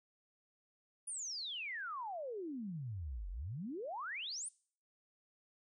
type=exponential two-way sweep; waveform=sine; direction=down then up; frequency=9870 to 42.77 to 9870 Hz; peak=-40 dBFS; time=1.07-4.49 s; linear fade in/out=10 ms; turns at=3.3 s; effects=noise-tail reverb RT60 0.5 s tail -23 dB re dry